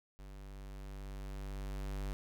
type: tone with level ramp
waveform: square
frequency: 49 Hz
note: G1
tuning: in tune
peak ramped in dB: -49 to -37 dBFS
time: 0.19-2.13 s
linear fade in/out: 0 ms
effects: none